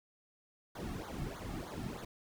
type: noise with flanger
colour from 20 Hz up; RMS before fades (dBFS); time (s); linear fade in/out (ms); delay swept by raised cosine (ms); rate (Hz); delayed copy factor
brown; -42; 0.75-2.05; 5; 0.37 to 2.07; 3.2; -1
effects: none